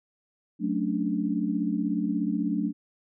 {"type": "chord", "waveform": "sine", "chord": "D major seventh", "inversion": "first", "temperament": "equal", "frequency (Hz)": [185, 220, 277.2, 293.7], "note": ["F#3", "A3", "C#4", "D4"], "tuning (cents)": [0, 0, 0, 0], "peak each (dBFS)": [-30, -29, -33, -29], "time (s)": [0.59, 2.73], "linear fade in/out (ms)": 50, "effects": []}